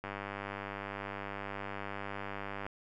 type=click train; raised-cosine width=0.5 ms; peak=-24 dBFS; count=263; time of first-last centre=0.04-2.665 s; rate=99.8 Hz; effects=none